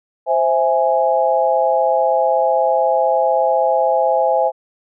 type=chord; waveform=sine; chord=C augmented; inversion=none; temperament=equal; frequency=523.3 / 659.3 / 830.6 Hz; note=C5 / E5 / G#5; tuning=0 / 0 / 0 cents; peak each=-17 dBFS; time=0.26-4.52 s; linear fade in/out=50 ms; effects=none